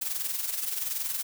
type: noise with amplitude modulation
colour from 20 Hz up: blue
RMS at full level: -29 dBFS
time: 0.01-1.23 s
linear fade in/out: 10 ms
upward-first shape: sine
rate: 21.2 Hz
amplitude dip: 60%
effects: none